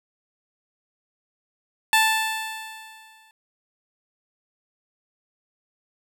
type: tone with exponential decay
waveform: 15% pulse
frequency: 880 Hz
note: A5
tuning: in tune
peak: -8 dBFS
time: 1.93-3.31 s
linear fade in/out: 1 ms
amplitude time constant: 300 ms
effects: none